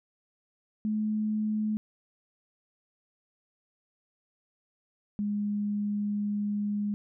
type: tone pair in turn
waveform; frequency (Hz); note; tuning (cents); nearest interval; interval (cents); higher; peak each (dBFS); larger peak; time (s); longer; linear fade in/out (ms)
sine; 214.2 / 206.3; A3 / G#3; -46 / -11; minor second; 65; first; -26 / -27; first; 0.85-1.77 / 5.19-6.94; second; 0
effects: none